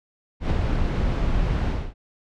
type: noise with ADSR envelope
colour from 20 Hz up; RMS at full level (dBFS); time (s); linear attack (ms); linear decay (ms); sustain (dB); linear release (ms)
brown; -19; 0.4-1.94; 100; 31; -3; 260
effects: low-pass 4000 Hz 12 dB/octave